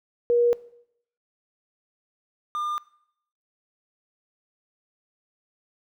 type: tone pair in turn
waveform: sine / triangle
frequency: 477.6 / 1203.5 Hz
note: A#4 / D6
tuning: +42 / +42 cents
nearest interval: octave + major third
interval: 1600 cents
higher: second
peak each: -17 / -24 dBFS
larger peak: first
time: 0.3-0.53 / 2.55-2.78 s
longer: neither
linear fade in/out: 0 ms
effects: noise-tail reverb RT60 0.7 s tail -20 dB re dry